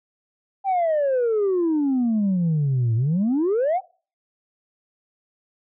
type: exponential two-way sweep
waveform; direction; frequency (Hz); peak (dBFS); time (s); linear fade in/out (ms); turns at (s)
sine; down then up; 798 to 110 to 798; -16; 0.64-3.81; 50; 2.95
effects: noise-tail reverb RT60 0.4 s tail -24 dB re dry + tanh soft clip ceiling -16 dBFS